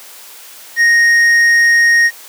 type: tone with tanh clipping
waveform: sine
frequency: 1864.7 Hz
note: A#6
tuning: in tune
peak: -8 dBFS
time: 0.76-2.11 s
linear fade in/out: 50 ms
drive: 7 dB
effects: white hiss -36 dBFS RMS until 2.28 s + high-pass 400 Hz 12 dB/octave